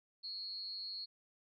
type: tone with amplitude modulation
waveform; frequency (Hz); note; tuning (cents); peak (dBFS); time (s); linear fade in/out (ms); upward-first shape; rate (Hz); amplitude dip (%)
sine; 4300; C8; +47; -38; 0.23-1.06; 20; sine; 193; 70
effects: none